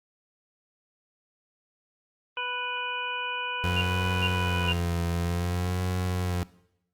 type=harmonic tone; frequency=493.9 Hz; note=B4; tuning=in tune; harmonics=1 / 2 / 3 / 5 / 6; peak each=-41 / -34 / -35 / -33 / -36 dBFS; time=2.37-4.72 s; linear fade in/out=2 ms
type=tone with vibrato; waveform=30% pulse; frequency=88.3 Hz; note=F2; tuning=20 cents sharp; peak=-23 dBFS; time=3.64-6.43 s; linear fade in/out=0 ms; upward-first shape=sine; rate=0.54 Hz; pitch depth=58 cents each way
type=tone bursts; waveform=sine; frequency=2794 Hz; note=F7; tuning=in tune; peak=-25 dBFS; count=3; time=3.76-4.734 s; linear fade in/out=10 ms; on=58 ms; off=400 ms
effects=noise-tail reverb RT60 0.8 s tail -20 dB re dry + Opus 32 kbps